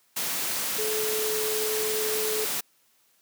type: tone in noise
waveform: sine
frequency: 431.6 Hz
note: A4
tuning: 33 cents flat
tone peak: -28 dBFS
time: 0.78-2.45 s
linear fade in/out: 10 ms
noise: white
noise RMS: -29 dBFS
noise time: 0.16-2.61 s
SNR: -2 dB
effects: white hiss -65 dBFS RMS until 3.21 s + high-pass 150 Hz 12 dB/octave